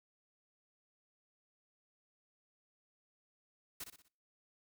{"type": "noise with echo", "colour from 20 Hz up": "white", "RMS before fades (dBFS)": -44, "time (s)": [3.8, 3.84], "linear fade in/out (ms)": 5, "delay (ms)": 61, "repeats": 4, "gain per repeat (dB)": -7, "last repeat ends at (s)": 4.084, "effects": ["noise-tail reverb RT60 0.5 s tail -26 dB re dry"]}